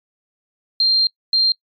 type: tone bursts at uneven times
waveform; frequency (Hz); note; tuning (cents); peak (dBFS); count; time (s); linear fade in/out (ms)
sine; 4181; C8; -2; -12; 2; 0.8-1.07 / 1.33-1.52; 2
effects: noise-tail reverb RT60 0.1 s tail -24 dB re dry + MP3 96 kbps